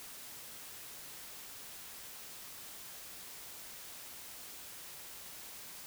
silence, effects white hiss -49 dBFS RMS until 5.86 s

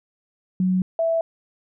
sine tone pair in turn, 185 / 659.3 Hz, F#3 / E5, 0 / 0 cents, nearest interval octave + minor seventh, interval 2200 cents, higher second, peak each -17 / -18 dBFS, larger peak first, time 0.6-0.82 / 0.99-1.21 s, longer neither, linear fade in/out 2 ms, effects none

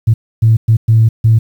sine tone bursts at uneven times, 112.1 Hz, A2, 33 cents sharp, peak -4 dBFS, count 5, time 0.07-0.14 / 0.42-0.57 / 0.68-0.77 / 0.88-1.09 / 1.24-1.39 s, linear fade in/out 10 ms, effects tanh soft clip ceiling 0 dBFS + 7-bit

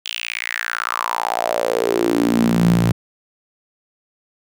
sawtooth tone with high-pass filter sweep, 57.9 Hz, A#1, 11 cents flat, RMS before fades -19 dBFS, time 0.05-2.92 s, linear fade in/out 5 ms, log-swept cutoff 3200 to 130 Hz, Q 5.5, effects none

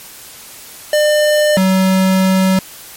square tone pair in turn, 600 / 188.99 Hz, D5 / F#3, +37 / +37 cents, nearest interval octave + minor sixth, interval 2000 cents, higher first, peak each -10 dBFS, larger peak neither, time 0.93-1.57 / 1.57-2.59 s, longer second, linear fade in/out 2 ms, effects white hiss -35 dBFS RMS until 2.96 s + MP3 64 kbps

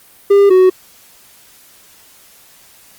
triangle tone pair in turn, 400.7 / 371.7 Hz, G4 / F#4, +38 / +8 cents, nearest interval minor second, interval 130 cents, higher first, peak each -3 dBFS, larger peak neither, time 0.3-0.5 / 0.5-0.7 s, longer neither, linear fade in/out 10 ms, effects white hiss -45 dBFS RMS until 2.98 s + Opus 32 kbps

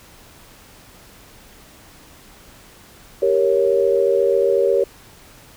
sine chord, G diminished, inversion none, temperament equal, 392 / 466.2 / 554.4 Hz, G4 / Bb4 / Db5, 0 / 0 / 0 cents, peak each -18 dBFS, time 3.22-4.84 s, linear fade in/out 5 ms, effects pink hiss -46 dBFS RMS until 5.56 s

